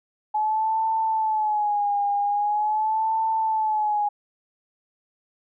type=tone with vibrato; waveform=sine; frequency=849 Hz; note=G#5; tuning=38 cents sharp; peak=-20 dBFS; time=0.34-4.09 s; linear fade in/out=10 ms; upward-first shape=sine; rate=0.43 Hz; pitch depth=79 cents each way; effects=none